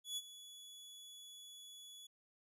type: tone with ADSR envelope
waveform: sawtooth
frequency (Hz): 3401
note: G#7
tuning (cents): +40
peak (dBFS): -35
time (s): 0.04-2.07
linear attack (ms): 130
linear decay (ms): 40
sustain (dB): -15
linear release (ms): 7
effects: resampled to 32000 Hz